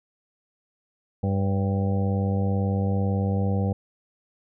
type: harmonic tone with a mistuned harmonic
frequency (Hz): 98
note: G2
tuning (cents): 0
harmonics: 1 / 2 / 3 / 4 / 5 / 6 / 7 / 8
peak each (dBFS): -23 / -26 / -38 / -40 / -32 / -39 / -42 / -37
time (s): 1.23-3.73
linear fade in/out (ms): 5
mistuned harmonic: 6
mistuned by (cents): -47
effects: none